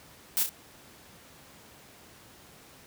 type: noise with echo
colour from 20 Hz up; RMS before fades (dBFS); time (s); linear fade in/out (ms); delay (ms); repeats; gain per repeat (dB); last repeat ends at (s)
blue; -26; 0.37-0.43; 0; 31; 2; -6; 0.492
effects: pink hiss -53 dBFS RMS until 2.86 s + high-pass 80 Hz 12 dB/octave